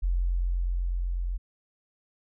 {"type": "tone with level ramp", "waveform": "sine", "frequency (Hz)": 44.09, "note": "F1", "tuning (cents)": 17, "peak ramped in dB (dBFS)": [-22, -27], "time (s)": [0.02, 1.38], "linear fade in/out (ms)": 20, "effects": []}